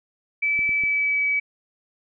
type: tone with pitch glide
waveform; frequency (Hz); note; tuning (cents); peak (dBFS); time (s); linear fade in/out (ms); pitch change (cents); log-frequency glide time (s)
sine; 2308 to 2283; D7 to D7; -31 to -50; -19; 0.42-1.4; 10; -19; 0.68-1.26
type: clicks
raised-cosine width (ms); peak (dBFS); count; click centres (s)
3; -26; 3; 0.591 / 0.692 / 0.837
effects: none